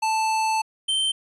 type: tone pair in turn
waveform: square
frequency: 880 / 3114 Hz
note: A5 / G7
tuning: 0 / -12 cents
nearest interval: octave + minor seventh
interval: 2188 cents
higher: second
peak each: -21 dBFS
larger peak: neither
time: 0.02-0.62 / 0.88-1.12 s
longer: first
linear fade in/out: 10 ms
effects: resampled to 24000 Hz